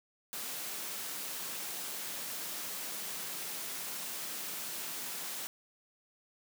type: high-pass noise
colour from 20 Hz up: white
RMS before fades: -40 dBFS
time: 0.33-5.47 s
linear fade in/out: 0 ms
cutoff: 140 Hz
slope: 48 dB/octave
effects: none